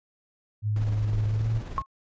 sine tone with pitch glide, 105.8 to 112.09 Hz, G#2 to A2, +33 to +33 cents, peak -23 dBFS, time 0.62-1.62 s, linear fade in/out 50 ms, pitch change +100 cents, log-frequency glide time 1.28-1.5 s
brown noise with tremolo, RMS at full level -34 dBFS, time 0.76-1.82 s, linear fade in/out 2 ms, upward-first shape square, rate 19 Hz, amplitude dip 35%
sine tone with exponential decay, 1079 Hz, C#6, 47 cents flat, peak -19 dBFS, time 1.78-1.86 s, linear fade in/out 0 ms, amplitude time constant 17 ms
effects resampled to 16000 Hz

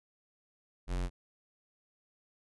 square tone, 44.84 Hz, F1, 46 cents sharp, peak -32 dBFS, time 0.87-1.1 s, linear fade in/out 50 ms, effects resampled to 24000 Hz

